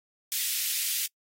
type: high-pass noise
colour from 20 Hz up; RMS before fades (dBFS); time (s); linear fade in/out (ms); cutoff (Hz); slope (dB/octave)
white; -29; 0.32-1.06; 0; 2200; 24
effects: noise-tail reverb RT60 0.1 s tail -25 dB re dry + AAC 48 kbps